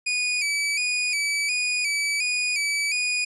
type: tone with vibrato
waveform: sawtooth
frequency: 2379 Hz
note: D7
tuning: 22 cents sharp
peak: -19 dBFS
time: 0.06-3.25 s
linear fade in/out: 10 ms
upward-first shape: square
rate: 1.4 Hz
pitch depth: 61 cents each way
effects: resampled to 24000 Hz